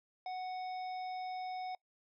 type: harmonic tone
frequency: 740 Hz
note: F#5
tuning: in tune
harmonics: 1 / 3 / 5 / 7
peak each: -38 / -52 / -58 / -56 dBFS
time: 0.26-1.75 s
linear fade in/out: 2 ms
effects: noise-tail reverb RT60 0.1 s tail -24 dB re dry